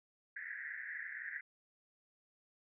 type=band-pass noise; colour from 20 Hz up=white; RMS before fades=-45 dBFS; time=0.36-1.41 s; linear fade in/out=5 ms; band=1600 to 2000 Hz; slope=96 dB/octave; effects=none